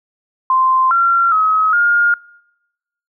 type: tone with pitch steps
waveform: sine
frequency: 1042 / 1371 / 1276 / 1418 Hz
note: C6 / F6 / D#6 / F6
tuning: -7 / -32 / +43 / +26 cents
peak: -10 dBFS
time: 0.5-2.14 s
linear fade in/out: 2 ms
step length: 410 ms
effects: noise-tail reverb RT60 1.0 s tail -26 dB re dry